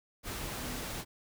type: tone in noise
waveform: sine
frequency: 246.9 Hz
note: B3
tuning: in tune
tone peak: -45 dBFS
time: 0.56-0.82 s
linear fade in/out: 50 ms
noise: pink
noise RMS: -39 dBFS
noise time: 0.23-1.05 s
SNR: -9 dB
effects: none